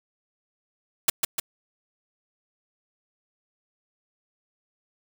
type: noise with echo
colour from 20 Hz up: white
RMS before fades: -18 dBFS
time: 1.08-1.1 s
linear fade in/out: 5 ms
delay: 150 ms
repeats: 2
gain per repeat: -4 dB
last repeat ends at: 1.4 s
effects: none